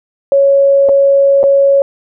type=tone with dropouts; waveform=sine; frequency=554.4 Hz; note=C#5; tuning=in tune; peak=-5 dBFS; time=0.32-1.82 s; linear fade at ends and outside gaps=1 ms; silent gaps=0.888-0.892 / 1.431-1.438 s; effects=none